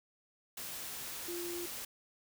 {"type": "tone in noise", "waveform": "sine", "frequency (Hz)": 347.2, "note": "F4", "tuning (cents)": -10, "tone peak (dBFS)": -39, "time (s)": [1.28, 1.66], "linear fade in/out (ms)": 5, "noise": "white", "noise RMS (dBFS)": -43, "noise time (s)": [0.57, 1.85], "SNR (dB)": 1, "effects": []}